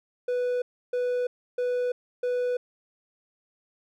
triangle tone bursts, 493.9 Hz, B4, in tune, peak -22 dBFS, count 4, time 0.28-2.57 s, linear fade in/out 5 ms, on 340 ms, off 310 ms, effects none

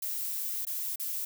violet noise with dropouts, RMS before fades -34 dBFS, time 0.02-1.25 s, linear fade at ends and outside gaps 5 ms, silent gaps 0.652-0.668 / 0.959-0.997 s, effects none

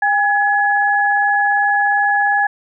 sine tone pair together, 810 / 1692.7 Hz, G#5 / G#6, -43 / +33 cents, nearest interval octave + minor second, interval 1276 cents, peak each -15 dBFS, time 0.02-2.47 s, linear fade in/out 5 ms, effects none

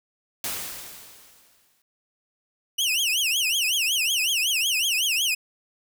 white noise with exponential decay, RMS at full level -28 dBFS, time 0.44-1.82 s, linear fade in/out 2 ms, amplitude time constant 300 ms
sawtooth tone with vibrato, 2858 Hz, F7, 39 cents sharp, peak -18 dBFS, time 2.78-5.35 s, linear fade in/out 10 ms, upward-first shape triangle, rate 5.4 Hz, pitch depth 280 cents each way
effects none

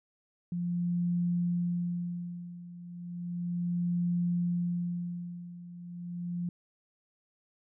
sine tone with tremolo, 174.61 Hz, F3, in tune, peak -26 dBFS, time 0.52-6.49 s, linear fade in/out 2 ms, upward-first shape sine, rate 0.34 Hz, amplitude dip 85%, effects none

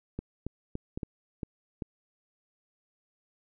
clicks, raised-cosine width 3 ms, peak -21 dBFS, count 7, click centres 0.19 / 0.466 / 0.754 / 0.975 / 1.032 / 1.432 / 1.822 s, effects none

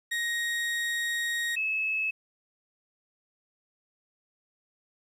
35% pulse / sine tone pair in turn, 1877 / 2593 Hz, A#6 / E7, +11 / -29 cents, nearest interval tritone, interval 560 cents, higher second, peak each -26 dBFS, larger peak neither, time 0.11-1.56 / 1.56-2.11 s, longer first, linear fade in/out 10 ms, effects low-pass 12000 Hz 12 dB/octave + 10-bit

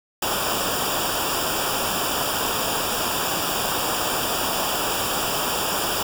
pink noise with comb filter, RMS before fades -24 dBFS, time 0.22-6.03 s, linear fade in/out 5 ms, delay 0.48 ms, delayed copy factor -0.85, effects none

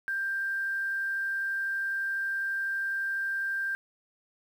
sine tone with quantisation, 1583 Hz, G6, 17 cents sharp, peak -28 dBFS, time 0.08-3.75 s, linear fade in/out 0 ms, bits 9, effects none

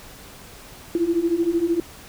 sine beating tone pair, 329.6 / 342.6 Hz, E4 / F4, 0 / -33 cents, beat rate 13 Hz, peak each -23 / -20 dBFS, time 0.95-1.8 s, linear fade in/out 2 ms, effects pink hiss -43 dBFS RMS until 2.08 s

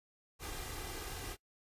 pink noise with comb filter, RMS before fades -43 dBFS, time 0.39-1.37 s, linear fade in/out 50 ms, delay 2.5 ms, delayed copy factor +0.6, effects noise-tail reverb RT60 0.1 s tail -22 dB re dry + resampled to 32000 Hz

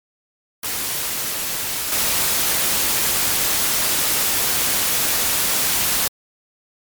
white noise with level steps, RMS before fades -24 / -19 dBFS, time 0.63-6.08 s, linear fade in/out 5 ms, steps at 1.92 s, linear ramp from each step 2 ms, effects MP3 96 kbps

